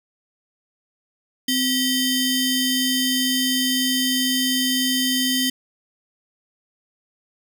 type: ring-modulated tone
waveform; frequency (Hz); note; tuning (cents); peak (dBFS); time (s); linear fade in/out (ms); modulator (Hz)
sawtooth; 1677; G#6; +16; -12; 1.48-5.5; 5; 1420
effects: none